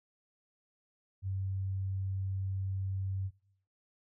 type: tone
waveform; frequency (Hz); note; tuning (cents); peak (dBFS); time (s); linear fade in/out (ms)
sine; 96; G2; -36; -32; 1.22-3.31; 50
effects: noise-tail reverb RT60 0.7 s tail -23 dB re dry